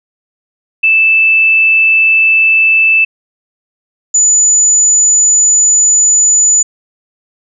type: tone pair in turn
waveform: sine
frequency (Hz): 2637 / 6975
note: E7 / A8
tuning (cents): 0 / -16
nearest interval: octave + perfect fourth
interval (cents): 1684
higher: second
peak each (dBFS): -5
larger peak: neither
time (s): 0.83-3.05 / 4.14-6.63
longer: second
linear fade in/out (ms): 10
effects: none